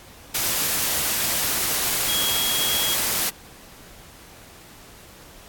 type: tone in noise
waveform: sine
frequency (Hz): 3296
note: G#7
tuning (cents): -14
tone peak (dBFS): -24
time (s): 2.08-2.95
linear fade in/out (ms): 10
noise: white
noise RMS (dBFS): -23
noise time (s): 0.34-3.3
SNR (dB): -4
effects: pink hiss -46 dBFS RMS until 5.48 s + AAC 64 kbps